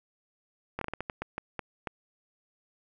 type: slowing click train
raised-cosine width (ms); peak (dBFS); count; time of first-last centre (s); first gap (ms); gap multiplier
0.5; -18; 11; 0.79-1.872; 23; 1.32
effects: none